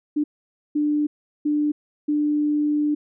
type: tone bursts at uneven times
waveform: sine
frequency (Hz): 297.1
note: D4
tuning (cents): +20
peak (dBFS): -18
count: 4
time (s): 0.16-0.24 / 0.75-1.07 / 1.45-1.72 / 2.08-2.95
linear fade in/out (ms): 10
effects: none

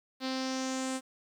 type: tone with low-pass filter sweep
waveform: sawtooth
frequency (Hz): 261.6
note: C4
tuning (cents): 0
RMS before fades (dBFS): -34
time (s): 0.2-1.01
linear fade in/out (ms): 50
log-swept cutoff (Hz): 4300 to 8600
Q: 3.6
effects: 10-bit

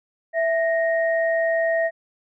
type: tone pair together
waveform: sine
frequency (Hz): 659.3 / 1864.8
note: E5 / A#6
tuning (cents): 0 / 0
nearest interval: octave + tritone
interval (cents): 1800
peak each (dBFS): -19 / -25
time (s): 0.33-1.91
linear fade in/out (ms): 50
effects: none

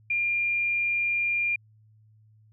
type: tone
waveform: sine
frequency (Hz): 2400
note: D7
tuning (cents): +37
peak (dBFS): -23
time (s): 0.1-1.56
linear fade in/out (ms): 5
effects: added 108 Hz sine -55 dBFS peak until 2.52 s

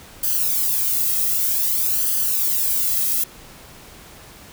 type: noise with flanger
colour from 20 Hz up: violet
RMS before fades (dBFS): -20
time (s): 0.23-3.24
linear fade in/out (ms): 5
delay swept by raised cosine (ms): 0.64 to 1.55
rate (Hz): 0.53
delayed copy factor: +0.95
effects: pink hiss -43 dBFS RMS until 4.52 s

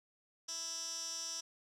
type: tone with band-pass filter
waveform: 15% pulse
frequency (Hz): 329.6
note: E4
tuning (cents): 0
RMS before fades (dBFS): -42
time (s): 0.48-1.41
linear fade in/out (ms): 10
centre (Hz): 5900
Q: 6.2
effects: none

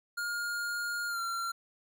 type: tone with pitch glide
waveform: square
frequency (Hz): 1418 to 1370.5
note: F6 to F6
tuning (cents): +26 to -33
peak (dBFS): -33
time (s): 0.17-1.52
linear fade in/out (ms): 10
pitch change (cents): -59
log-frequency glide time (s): 1.08-1.2
effects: none

